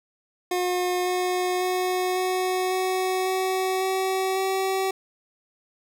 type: tone with pitch steps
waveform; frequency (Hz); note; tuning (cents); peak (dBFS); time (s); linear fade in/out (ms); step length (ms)
25% pulse; 360 / 363.1 / 366.3 / 369.5 / 372.7 / 375.9 / 379.2 / 382.5; F#4 / F#4 / F#4 / F#4 / F#4 / F#4 / F#4 / G4; -47 / -33 / -17 / -2 / +13 / +27 / +43 / -42; -19; 0.51-4.91; 5; 550
effects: none